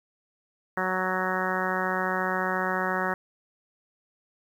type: harmonic tone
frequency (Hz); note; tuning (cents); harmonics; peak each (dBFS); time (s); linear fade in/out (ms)
185.7; F#3; +7; 1 / 2 / 3 / 4 / 5 / 6 / 7 / 8 / 9 / 10; -34 / -34 / -34 / -34 / -34 / -34 / -34 / -34 / -34 / -34; 0.77-3.14; 2
effects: 9-bit